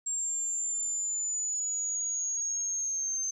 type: linear sweep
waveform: sine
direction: down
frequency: 7459 to 6260 Hz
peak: -29 dBFS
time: 0.06-3.31 s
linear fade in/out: 10 ms
effects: 11-bit